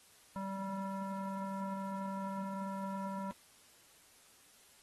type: tone with low-pass filter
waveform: square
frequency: 194.1 Hz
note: G3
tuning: 17 cents flat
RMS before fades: -40 dBFS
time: 0.36-3.31 s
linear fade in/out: 0 ms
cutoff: 1100 Hz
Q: 6.1
effects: white hiss -63 dBFS RMS until 4.82 s + AAC 32 kbps